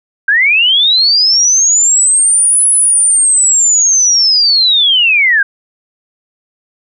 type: linear two-way sweep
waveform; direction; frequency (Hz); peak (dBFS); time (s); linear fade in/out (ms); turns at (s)
sine; up then down; 1553 to 10300 to 1553; -6; 0.28-5.43; 5; 2.68
effects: none